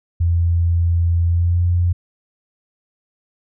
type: tone with pitch glide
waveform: sine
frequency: 85.1 to 87.69 Hz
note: F2 to F2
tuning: -44 to +8 cents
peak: -13 dBFS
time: 0.2-1.93 s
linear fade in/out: 10 ms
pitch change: +52 cents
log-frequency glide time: 1.27-1.64 s
effects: none